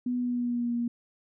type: tone with pitch glide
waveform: sine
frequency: 246.9 to 237.5 Hz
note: B3 to A#3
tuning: 0 to +33 cents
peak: -26 dBFS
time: 0.06-0.88 s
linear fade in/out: 5 ms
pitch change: -67 cents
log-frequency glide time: 0.17-0.74 s
effects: none